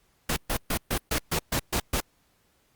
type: noise bursts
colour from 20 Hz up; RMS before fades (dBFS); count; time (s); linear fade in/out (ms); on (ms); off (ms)
pink; -26; 9; 0.29-2.005; 5; 75; 130
effects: pink hiss -67 dBFS RMS until 2.75 s + Opus 48 kbps